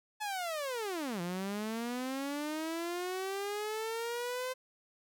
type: linear two-way sweep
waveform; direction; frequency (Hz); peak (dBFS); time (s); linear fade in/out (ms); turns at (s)
sawtooth; down then up; 865 to 170.1 to 517; -31; 0.2-4.54; 20; 1.21
effects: none